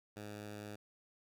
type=tone; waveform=10% pulse; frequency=104.4 Hz; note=G#2; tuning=10 cents sharp; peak=-37 dBFS; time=0.16-0.76 s; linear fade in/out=10 ms; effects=none